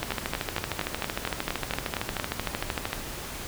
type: two click trains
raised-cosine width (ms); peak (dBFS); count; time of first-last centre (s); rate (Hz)
0.3; -11 / -11; 39 / 10; 0.03-2.931 / 0.12-2.199; 13.1 / 4.33
effects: pink hiss -37 dBFS RMS until 3.47 s